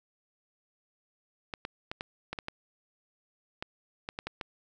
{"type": "clicks", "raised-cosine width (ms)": 0.3, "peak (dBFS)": -19, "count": 12, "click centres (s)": [1.538, 1.651, 1.915, 2.009, 2.33, 2.388, 2.484, 3.625, 4.089, 4.189, 4.27, 4.412], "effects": []}